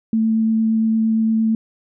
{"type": "tone with vibrato", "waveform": "sine", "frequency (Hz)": 222.2, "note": "A3", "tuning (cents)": 17, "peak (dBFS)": -14, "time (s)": [0.13, 1.55], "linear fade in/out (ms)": 2, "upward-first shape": "sine", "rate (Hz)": 8.7, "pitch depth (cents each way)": 8, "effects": []}